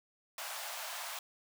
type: high-pass noise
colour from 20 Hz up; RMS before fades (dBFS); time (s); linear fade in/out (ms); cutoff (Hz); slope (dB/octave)
pink; -42; 0.38-1.19; 2; 620; 48
effects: none